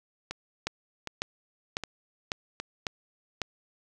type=two click trains; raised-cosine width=0.2 ms; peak=-17 / -12 dBFS; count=4 / 6; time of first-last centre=0.31-2.6 / 0.67-3.417 s; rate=1.31 / 1.82 Hz; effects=none